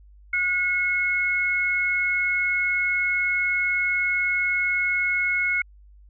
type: tone pair together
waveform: sine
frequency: 1448 / 2180 Hz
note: F#6 / C#7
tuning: -38 / -29 cents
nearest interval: perfect fifth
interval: 709 cents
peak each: -27 / -21 dBFS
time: 0.33-5.62 s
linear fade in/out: 5 ms
effects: added 50 Hz sine -47 dBFS peak until 6.09 s